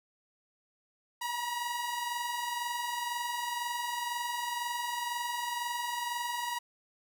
sawtooth tone pair together, 942 / 964 Hz, A#5 / B5, +18 / -42 cents, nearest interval unison, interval 40 cents, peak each -36 / -30 dBFS, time 1.21-6.59 s, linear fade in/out 10 ms, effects none

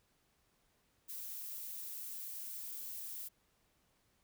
violet noise, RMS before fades -45 dBFS, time 1.08-3.29 s, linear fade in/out 20 ms, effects pink hiss -75 dBFS RMS until 4.23 s

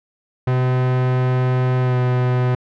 45% pulse tone with pitch glide, 127.3 to 125.4 Hz, C3 to B2, -47 to +27 cents, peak -15 dBFS, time 0.47-2.55 s, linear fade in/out 5 ms, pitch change -26 cents, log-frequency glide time 1.81-1.97 s, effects low-pass 2000 Hz 12 dB/octave

